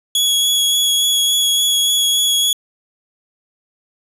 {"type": "tone with vibrato", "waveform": "sawtooth", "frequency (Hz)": 3354, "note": "G#7", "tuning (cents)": 16, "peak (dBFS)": -10, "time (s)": [0.15, 2.53], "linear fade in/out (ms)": 2, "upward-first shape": "sine", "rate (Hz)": 3.5, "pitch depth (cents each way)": 11, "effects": ["resampled to 32000 Hz"]}